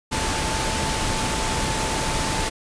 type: tone in noise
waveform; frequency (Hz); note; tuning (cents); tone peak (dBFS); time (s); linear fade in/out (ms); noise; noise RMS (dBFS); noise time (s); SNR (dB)
sine; 880; A5; 0; -30; 0.11-2.5; 20; pink; -24; 0.11-2.5; -9
effects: resampled to 22050 Hz